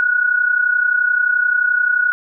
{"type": "tone pair together", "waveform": "sine", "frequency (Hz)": [1457, 1488.5], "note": ["F#6", "F#6"], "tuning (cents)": [-27, 10], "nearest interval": "unison", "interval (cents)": 37, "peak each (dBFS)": [-14, -19], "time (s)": [0, 2.12], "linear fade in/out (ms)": 0, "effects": []}